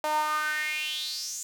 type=tone with high-pass filter sweep; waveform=sawtooth; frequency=304.6 Hz; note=D#4; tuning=37 cents flat; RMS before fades=-30 dBFS; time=0.04-1.43 s; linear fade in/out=0 ms; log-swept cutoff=730 to 7300 Hz; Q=6.1; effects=none